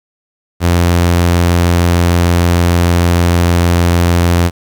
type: tone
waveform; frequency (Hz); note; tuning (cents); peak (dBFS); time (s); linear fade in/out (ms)
sawtooth; 86.6; F2; -14; -4; 0.6-4.51; 50
effects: 7-bit